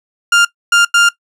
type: tone bursts at uneven times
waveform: 30% pulse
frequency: 1400 Hz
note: F6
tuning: 4 cents sharp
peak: -4 dBFS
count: 3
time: 0.32-0.45 / 0.72-0.85 / 0.94-1.09 s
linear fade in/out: 5 ms
effects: noise-tail reverb RT60 0.1 s tail -19 dB re dry + low-pass 9000 Hz 12 dB/octave